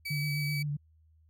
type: tone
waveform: 30% pulse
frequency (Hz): 2287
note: D7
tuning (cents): -47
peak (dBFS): -32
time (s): 0.05-0.63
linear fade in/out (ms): 10
type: tone with vibrato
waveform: sine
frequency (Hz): 146.8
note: D3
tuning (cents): 0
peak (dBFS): -30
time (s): 0.1-0.77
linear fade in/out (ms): 10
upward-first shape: sine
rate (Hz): 7.8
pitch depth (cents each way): 33
effects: added 79 Hz sine -60 dBFS peak until 1.29 s